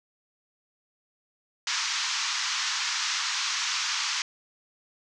white band-pass noise, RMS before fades -29 dBFS, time 1.67-4.22 s, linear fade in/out 2 ms, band 940 to 6500 Hz, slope 48 dB/octave, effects none

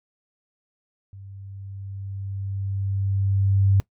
sine tone with level ramp, 98 Hz, G2, in tune, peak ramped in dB -39 to -14 dBFS, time 1.13-3.8 s, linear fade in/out 0 ms, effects noise-tail reverb RT60 0.1 s tail -21 dB re dry

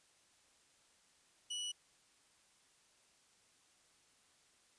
sawtooth tone, 2944 Hz, F#7, 9 cents flat, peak -36 dBFS, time 1.5-1.72 s, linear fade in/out 10 ms, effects white hiss -70 dBFS RMS until 4.78 s + resampled to 22050 Hz

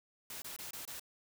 white noise bursts, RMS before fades -45 dBFS, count 5, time 0.3-0.996 s, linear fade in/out 2 ms, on 120 ms, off 24 ms, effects none

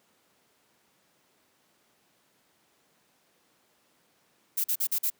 violet noise bursts, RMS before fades -27 dBFS, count 5, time 4.57-5.102 s, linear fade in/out 10 ms, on 72 ms, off 43 ms, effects pink hiss -67 dBFS RMS until 5.19 s + high-pass 200 Hz 12 dB/octave

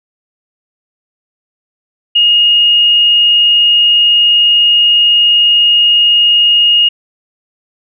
sine tone, 2859 Hz, F7, 40 cents sharp, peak -5 dBFS, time 2.15-6.89 s, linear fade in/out 10 ms, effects none

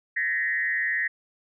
sine tone with frequency modulation, 1864.7 Hz, A#6, in tune, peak -23 dBFS, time 0.16-1.08 s, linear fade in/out 10 ms, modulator 147 Hz, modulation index 0.99, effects none

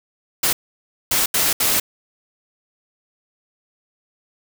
white noise bursts at uneven times, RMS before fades -18 dBFS, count 4, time 0.43-0.53 / 1.11-1.26 / 1.34-1.53 / 1.6-1.8 s, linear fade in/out 5 ms, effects none

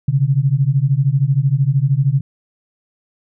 sine beating tone pair, 130.8 / 143.8 Hz, C3 / D3, 0 / -36 cents, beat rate 13 Hz, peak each -15 dBFS, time 0.08-2.21 s, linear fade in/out 5 ms, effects none

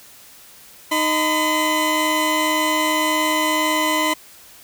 20% pulse tone pair together, 310.1 / 1012.2 Hz, D#4 / B5, -6 / +42 cents, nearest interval octave + minor sixth, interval 2048 cents, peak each -16 / -14 dBFS, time 0.91-4.14 s, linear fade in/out 10 ms, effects white hiss -45 dBFS RMS until 4.63 s

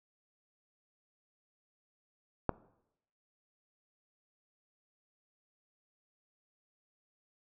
click, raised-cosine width 1 ms, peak -14 dBFS, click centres 2.493 s, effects noise-tail reverb RT60 0.8 s tail -20 dB re dry

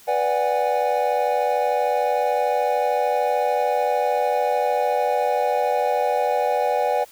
triangle chord, G# half-diminished seventh, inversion first, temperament equal with one note detuned, 493.9 / 587.3 / 740 / 820.1 Hz, B4 / D5 / F#5 / G#5, 0 / 0 / 0 / -22 cents, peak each -22 dBFS, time 0.07-7.05 s, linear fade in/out 20 ms, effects white hiss -49 dBFS RMS until 7.11 s

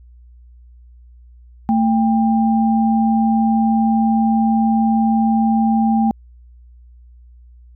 sine tone pair together, 223.4 / 795 Hz, A3 / G5, +27 / +24 cents, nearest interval octave + minor seventh, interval 2197 cents, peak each -13 / -19 dBFS, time 1.69-6.11 s, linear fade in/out 0 ms, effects added 60 Hz sine -41 dBFS peak until 7.75 s

